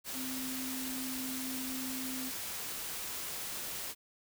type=tone in noise; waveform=sine; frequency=259.6 Hz; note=C4; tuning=13 cents flat; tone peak=-39 dBFS; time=0.13-2.32 s; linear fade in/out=50 ms; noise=white; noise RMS=-40 dBFS; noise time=0.04-3.95 s; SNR=-2 dB; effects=none